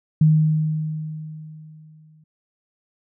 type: tone with exponential decay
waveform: sine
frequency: 155.56 Hz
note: D#3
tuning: in tune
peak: -10 dBFS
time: 0.21-2.24 s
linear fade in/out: 5 ms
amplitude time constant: 440 ms
effects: none